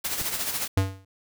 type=noise with tremolo; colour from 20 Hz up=white; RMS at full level=-27 dBFS; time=0.04-0.68 s; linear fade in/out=10 ms; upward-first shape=sine; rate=14 Hz; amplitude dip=55%
type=click; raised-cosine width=5 ms; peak=-24 dBFS; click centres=0.214 s
type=tone with exponential decay; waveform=square; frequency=96.1 Hz; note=G2; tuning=34 cents flat; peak=-17 dBFS; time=0.77-1.05 s; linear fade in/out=5 ms; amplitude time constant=60 ms
effects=none